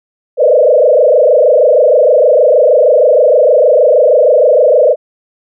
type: tone with frequency modulation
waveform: sine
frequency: 553 Hz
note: C#5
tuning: 4 cents flat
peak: -4 dBFS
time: 0.37-4.96 s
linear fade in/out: 50 ms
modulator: 26.4 Hz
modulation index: 2.9
effects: none